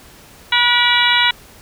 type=harmonic tone with a mistuned harmonic; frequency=484.2 Hz; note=B4; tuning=34 cents flat; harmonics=2 / 3 / 4 / 5 / 6 / 7 / 8; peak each=-19 / -19 / -19 / -19 / -19 / -19 / -19 dBFS; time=0.52-1.31 s; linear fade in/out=5 ms; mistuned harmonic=5; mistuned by=-69 cents; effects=pink hiss -43 dBFS RMS until 1.61 s

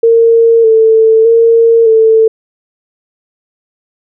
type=tone with vibrato; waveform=sine; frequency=451.7 Hz; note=A4; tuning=45 cents sharp; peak=-3 dBFS; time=0.03-2.28 s; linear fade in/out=5 ms; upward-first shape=square; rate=0.82 Hz; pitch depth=28 cents each way; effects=none

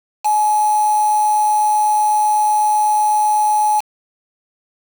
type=tone with quantisation; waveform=sine; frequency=846 Hz; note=G#5; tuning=32 cents sharp; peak=-12 dBFS; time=0.24-3.81 s; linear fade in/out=20 ms; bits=4; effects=none

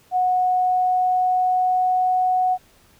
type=tone with pitch glide; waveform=sine; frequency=733 to 737.7 Hz; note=F#5 to F#5; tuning=-16 to -5 cents; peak=-16 dBFS; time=0.11-2.58 s; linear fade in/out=50 ms; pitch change=+11 cents; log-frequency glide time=0.33-2.17 s; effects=pink hiss -55 dBFS RMS until 2.99 s

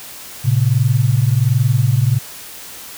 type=tone pair together; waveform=sine; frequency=112.7 / 134.02 Hz; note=A2 / C3; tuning=+42 / +42 cents; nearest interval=minor third; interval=300 cents; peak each=-14 dBFS; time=0.44-2.19 s; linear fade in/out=20 ms; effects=white hiss -34 dBFS RMS until 2.97 s

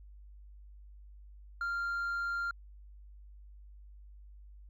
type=tone with hard clipping; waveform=triangle; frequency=1392 Hz; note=F6; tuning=6 cents flat; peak=-31 dBFS; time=1.61-2.51 s; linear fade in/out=2 ms; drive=1 dB; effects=added 50 Hz sine -50 dBFS peak until 4.69 s

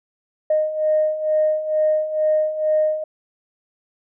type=beating tone pair; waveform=sine; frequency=616 / 618.2 Hz; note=D#5 / D#5; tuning=-17 / -11 cents; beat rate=2.2 Hz; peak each=-22 / -17 dBFS; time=0.5-3.04 s; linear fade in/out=5 ms; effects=tanh soft clip ceiling -9 dBFS

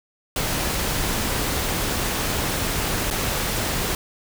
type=noise with dropouts; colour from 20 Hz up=pink; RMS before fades=-24 dBFS; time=0.36-3.95 s; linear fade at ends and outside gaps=2 ms; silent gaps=3.103-3.109 s; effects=none

